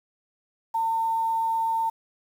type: tone with quantisation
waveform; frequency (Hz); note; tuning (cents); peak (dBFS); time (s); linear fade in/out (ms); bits
sine; 904; A5; +47; -22; 0.74-1.9; 10; 8
effects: none